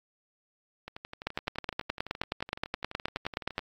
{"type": "two click trains", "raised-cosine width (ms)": 0.3, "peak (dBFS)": [-24, -13], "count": [33, 23], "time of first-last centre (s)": [[0.88, 3.592], [1.27, 3.581]], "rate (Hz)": [11.8, 9.52], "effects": ["AAC 48 kbps"]}